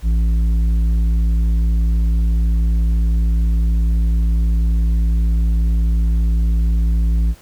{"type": "tone with tanh clipping", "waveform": "triangle", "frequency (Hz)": 56, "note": "A1", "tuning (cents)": 31, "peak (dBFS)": -14, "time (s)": [0.02, 7.35], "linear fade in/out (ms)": 50, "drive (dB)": 12, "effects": ["pink hiss -47 dBFS RMS until 7.41 s"]}